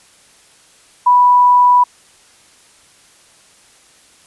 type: tone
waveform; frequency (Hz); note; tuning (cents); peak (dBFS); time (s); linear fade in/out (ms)
sine; 985; B5; -5; -6; 1.06-1.84; 10
effects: white hiss -48 dBFS RMS until 4.26 s + resampled to 24000 Hz